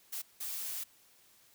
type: noise bursts at uneven times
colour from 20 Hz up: blue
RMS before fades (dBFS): -39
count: 2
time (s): 0.12-0.22 / 0.4-0.84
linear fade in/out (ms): 10
effects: white hiss -64 dBFS RMS until 1.54 s